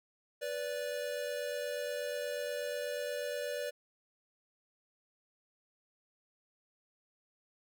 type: tone pair together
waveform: square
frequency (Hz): 493.9 / 582.2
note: B4 / D5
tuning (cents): 0 / -15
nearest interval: minor third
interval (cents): 285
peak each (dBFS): -40 / -38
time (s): 0.41-3.71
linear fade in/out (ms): 20
effects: none